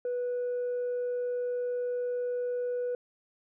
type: tone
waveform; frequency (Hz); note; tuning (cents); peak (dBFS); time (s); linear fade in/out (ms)
sine; 491.1; B4; -10; -27; 0.05-2.95; 2
effects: tanh soft clip ceiling -27 dBFS